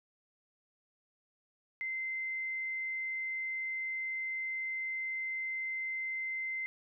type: tone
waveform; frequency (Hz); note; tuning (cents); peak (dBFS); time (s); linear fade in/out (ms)
sine; 2074; C7; -16; -34; 1.81-6.66; 0
effects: none